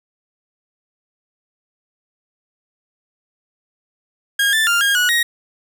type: tone with pitch steps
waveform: 30% pulse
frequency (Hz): 1628 / 1765 / 1398 / 1623 / 1463 / 1883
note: G#6 / A6 / F6 / G#6 / F#6 / A#6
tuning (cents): -35 / +5 / +1 / -40 / -20 / +17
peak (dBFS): -11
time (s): 4.39-5.23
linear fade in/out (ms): 5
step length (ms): 140
effects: none